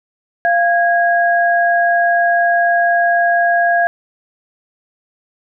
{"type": "tone pair together", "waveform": "sine", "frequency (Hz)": [692.1, 1646], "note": ["F5", "G#6"], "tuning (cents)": [-16, -16], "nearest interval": "octave + minor third", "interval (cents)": 1500, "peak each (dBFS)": [-12, -15], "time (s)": [0.45, 3.87], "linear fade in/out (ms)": 0, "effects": []}